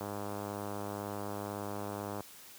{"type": "click train", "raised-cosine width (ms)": 1, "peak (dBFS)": -25, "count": 225, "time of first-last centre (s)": [0.01, 2.206], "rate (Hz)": 102, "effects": ["white hiss -53 dBFS RMS until 2.58 s", "high-pass 60 Hz 12 dB/octave"]}